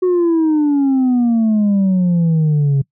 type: exponential sweep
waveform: sine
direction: down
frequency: 370 to 135.9 Hz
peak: -8 dBFS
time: 0.02-2.82 s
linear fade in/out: 10 ms
effects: noise-tail reverb RT60 0.1 s tail -23 dB re dry + tanh soft clip ceiling -10 dBFS